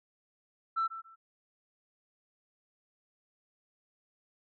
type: tone with echo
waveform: sine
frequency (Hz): 1333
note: E6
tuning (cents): +19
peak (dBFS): -26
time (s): 0.76-0.88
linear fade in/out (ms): 20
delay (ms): 140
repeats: 2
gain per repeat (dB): -13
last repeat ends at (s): 1.16
effects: tanh soft clip ceiling -24 dBFS